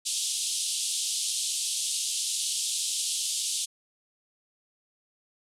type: band-pass noise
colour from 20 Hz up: white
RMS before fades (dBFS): -30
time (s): 0.05-3.66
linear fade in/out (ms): 20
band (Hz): 3000 to 10000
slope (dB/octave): 48
effects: none